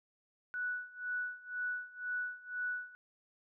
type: tone with tremolo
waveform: sine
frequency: 1478 Hz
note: F#6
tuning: 2 cents flat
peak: -33 dBFS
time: 0.54-2.95 s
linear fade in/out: 0 ms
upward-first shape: sine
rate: 2 Hz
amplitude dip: 90%
effects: none